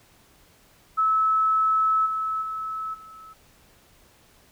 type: tone with level steps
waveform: sine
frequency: 1300 Hz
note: E6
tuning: 24 cents flat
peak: -18 / -24 / -28 / -42 dBFS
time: 0.97-3.34 s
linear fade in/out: 20 ms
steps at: 2.05 / 2.41 / 2.93 s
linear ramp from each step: 20 ms
effects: pink hiss -57 dBFS RMS until 4.51 s